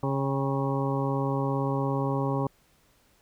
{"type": "harmonic tone with a mistuned harmonic", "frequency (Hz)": 137.1, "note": "C#3", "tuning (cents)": -19, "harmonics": [1, 2, 3, 4, 6, 7, 8], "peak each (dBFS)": [-28, -31, -33, -34, -36, -36, -37], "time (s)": [0.03, 2.47], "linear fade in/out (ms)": 2, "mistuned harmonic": 6, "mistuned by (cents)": -35, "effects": ["pink hiss -64 dBFS RMS until 3.21 s"]}